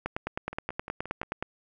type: two click trains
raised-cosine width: 0.5 ms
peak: -15 / -24 dBFS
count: 14 / 5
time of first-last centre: 0.06-1.426 / 0.53-1.232 s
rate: 9.52 / 5.7 Hz
effects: none